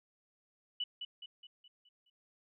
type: tone with echo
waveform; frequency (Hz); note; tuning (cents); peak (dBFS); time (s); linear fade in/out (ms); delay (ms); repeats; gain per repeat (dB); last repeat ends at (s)
sine; 2960; F#7; 0; -33; 0.8-0.84; 5; 210; 6; -6; 2.1
effects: none